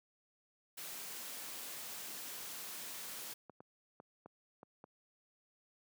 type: noise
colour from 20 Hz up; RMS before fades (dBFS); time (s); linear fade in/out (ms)
white; -46; 0.77-3.34; 10
type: clicks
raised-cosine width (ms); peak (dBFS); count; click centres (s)
1; -38; 6; 3.497 / 3.605 / 4.001 / 4.26 / 4.631 / 4.841
effects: high-pass 150 Hz 12 dB/octave